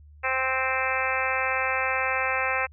harmonic tone, 261.6 Hz, C4, in tune, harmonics 2 / 3 / 4 / 5 / 6 / 7 / 8 / 9 / 10, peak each -32 / -32 / -32 / -32 / -32 / -32 / -32 / -32 / -32 dBFS, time 0.23-2.67 s, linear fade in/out 20 ms, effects added 74 Hz sine -47 dBFS peak until 2.72 s

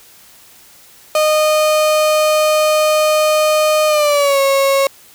35% pulse tone with pitch glide, 615 to 547.9 Hz, D#5 to C#5, -20 to -20 cents, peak -9 dBFS, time 1.15-4.87 s, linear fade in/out 2 ms, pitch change -200 cents, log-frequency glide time 3.87-4.4 s, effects white hiss -44 dBFS RMS until 5.14 s

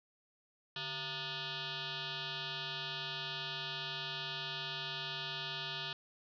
sine tone with frequency modulation, 146.83 Hz, D3, in tune, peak -38 dBFS, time 0.76-5.93 s, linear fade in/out 2 ms, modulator 534 Hz, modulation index 7.6, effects none

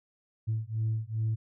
sine beating tone pair, 109.4 / 111.9 Hz, A2 / A2, -9 / +30 cents, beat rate 2.5 Hz, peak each -30 dBFS, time 0.47-1.36 s, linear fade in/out 20 ms, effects tanh soft clip ceiling -23 dBFS

